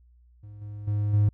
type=tone with level steps; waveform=triangle; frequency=103.83 Hz; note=G#2; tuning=in tune; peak=-39 / -33 / -21 / -15 dBFS; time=0.43-1.29 s; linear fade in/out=5 ms; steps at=0.61 / 0.87 / 1.13 s; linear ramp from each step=10 ms; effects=tanh soft clip ceiling -11 dBFS + added 60 Hz sine -54 dBFS peak until 1.33 s